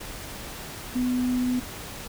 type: tone in noise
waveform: sine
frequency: 250 Hz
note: B3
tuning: 21 cents sharp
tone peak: -22 dBFS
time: 0.95-1.6 s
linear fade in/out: 10 ms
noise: pink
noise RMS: -38 dBFS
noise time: 0-2.08 s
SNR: +13 dB
effects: none